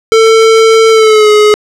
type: tone with pitch glide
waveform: square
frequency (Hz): 446.8 to 421.7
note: A4 to G#4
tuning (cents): +27 to +26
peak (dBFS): -3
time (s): 0.12-1.54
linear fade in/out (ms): 0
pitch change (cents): -101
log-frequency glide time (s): 0.9-1.3
effects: low-pass 7000 Hz 12 dB/octave + 7-bit